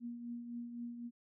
sine tone with tremolo, 237.9 Hz, A#3, 35 cents sharp, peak -39 dBFS, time 0-1.11 s, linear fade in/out 50 ms, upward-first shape triangle, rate 3.9 Hz, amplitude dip 55%, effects none

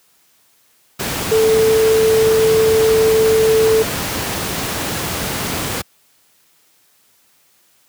sine tone in noise, 441.8 Hz, A4, 7 cents sharp, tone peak -10 dBFS, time 1.31-3.83 s, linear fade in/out 10 ms, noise pink, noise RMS -21 dBFS, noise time 0.99-5.82 s, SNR +8 dB, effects white hiss -56 dBFS RMS until 7.88 s + high-pass 80 Hz 12 dB/octave

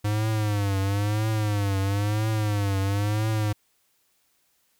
square tone with vibrato, 103.2 Hz, G#2, 10 cents flat, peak -23 dBFS, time 0.04-3.53 s, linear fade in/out 10 ms, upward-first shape triangle, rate 1 Hz, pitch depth 120 cents each way, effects white hiss -68 dBFS RMS until 4.79 s

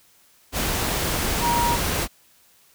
sine tone in noise, 948 Hz, A#5, 29 cents sharp, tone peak -20 dBFS, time 1.4-1.78 s, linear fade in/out 50 ms, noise pink, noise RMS -24 dBFS, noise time 0.52-2.08 s, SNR +1 dB, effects white hiss -57 dBFS RMS until 2.74 s

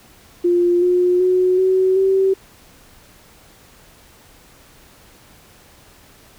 sine tone with pitch steps, 350.4 / 358.6 / 367 / 375.5 / 384.3 Hz, F4 / F4 / F#4 / F#4 / G4, +6 / +46 / -14 / +26 / -34 cents, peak -12 dBFS, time 0.44-2.34 s, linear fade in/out 10 ms, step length 380 ms, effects pink hiss -48 dBFS RMS until 6.38 s

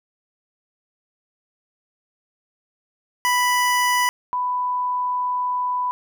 25% pulse / sine tone pair in turn, 987.8 / 993.5 Hz, B5 / B5, 0 / +10 cents, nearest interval unison, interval 10 cents, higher second, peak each -13 / -20 dBFS, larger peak first, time 3.25-4.09 / 4.33-5.91 s, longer second, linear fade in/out 0 ms, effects none

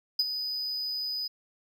triangle tone with ADSR envelope, 4983 Hz, D#8, 2 cents sharp, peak -19 dBFS, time 0.19-1.28 s, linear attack 6 ms, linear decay 36 ms, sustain -10 dB, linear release 13 ms, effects none

